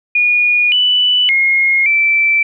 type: tone with pitch steps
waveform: sine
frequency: 2445 / 2977 / 2150 / 2330 Hz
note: D#7 / F#7 / C7 / D7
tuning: -31 / +10 / +47 / -14 cents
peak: -9 dBFS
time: 0.15-2.43 s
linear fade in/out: 5 ms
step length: 570 ms
effects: none